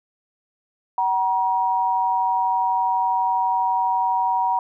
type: tone pair together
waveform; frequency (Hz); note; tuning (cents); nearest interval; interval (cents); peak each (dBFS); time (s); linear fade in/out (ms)
sine; 756.1 / 952; F#5 / A#5; +37 / +36; major third; 399; -23 / -19; 0.98-4.59; 2
effects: none